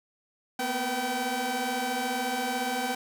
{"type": "tone cluster", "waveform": "sawtooth", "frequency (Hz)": [233.2, 250.9, 487.8, 770], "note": ["A#3", "B3", "B4", "G5"], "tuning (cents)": [1, 28, -21, -31], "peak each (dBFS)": [-35, -30, -34, -26], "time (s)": [0.59, 2.95], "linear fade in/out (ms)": 5, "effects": []}